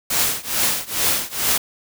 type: noise with tremolo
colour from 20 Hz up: white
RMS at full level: -17 dBFS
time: 0.1-1.58 s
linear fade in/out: 5 ms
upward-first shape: triangle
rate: 2.3 Hz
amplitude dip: 95%
effects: none